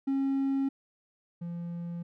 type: tone pair in turn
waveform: triangle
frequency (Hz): 272 / 171.59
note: C#4 / F3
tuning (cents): -33 / -30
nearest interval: minor sixth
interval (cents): 797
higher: first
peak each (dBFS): -23 / -32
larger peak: first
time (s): 0.07-0.69 / 1.41-2.03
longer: neither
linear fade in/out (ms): 10
effects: tanh soft clip ceiling -19 dBFS